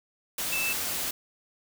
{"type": "tone in noise", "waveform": "sine", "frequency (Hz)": 2639, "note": "E7", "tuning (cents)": 1, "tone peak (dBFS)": -28, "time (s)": [0.52, 0.73], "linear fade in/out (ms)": 5, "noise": "white", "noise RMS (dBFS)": -31, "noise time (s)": [0.38, 1.11], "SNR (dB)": 0, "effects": []}